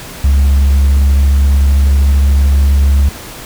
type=tone with pitch glide; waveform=sine; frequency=69.1 to 69.58 Hz; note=C#2 to C#2; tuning=-5 to +7 cents; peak=-3 dBFS; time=0.24-3.09 s; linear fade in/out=5 ms; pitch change=+12 cents; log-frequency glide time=0.47-2.16 s; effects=tanh soft clip ceiling -5 dBFS + pink hiss -29 dBFS RMS until 3.45 s